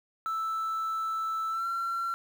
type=tone with pitch glide; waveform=triangle; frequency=1319 to 1360.8 Hz; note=E6 to F6; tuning=+1 to -45 cents; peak=-26 dBFS; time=0.26-2.14 s; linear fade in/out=0 ms; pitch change=+54 cents; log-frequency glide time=1.5-1.66 s; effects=tanh soft clip ceiling -24 dBFS + 9-bit